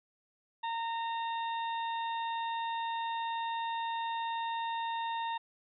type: harmonic tone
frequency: 919 Hz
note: A#5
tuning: 25 cents flat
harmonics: 1 / 2 / 3 / 4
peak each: -33 / -44 / -48 / -45 dBFS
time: 0.63-5.38 s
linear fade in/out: 10 ms
effects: none